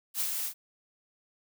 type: noise with ADSR envelope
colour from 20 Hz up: blue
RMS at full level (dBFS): -29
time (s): 0.14-0.54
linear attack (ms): 64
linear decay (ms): 72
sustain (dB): -4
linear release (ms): 79
effects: none